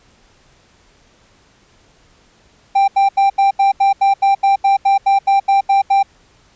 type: tone bursts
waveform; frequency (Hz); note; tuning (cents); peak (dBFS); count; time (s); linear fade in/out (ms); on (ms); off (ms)
triangle; 788; G5; +9; -7; 16; 2.75-6.03; 10; 130; 80
effects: pink hiss -52 dBFS RMS until 6.55 s + resampled to 16000 Hz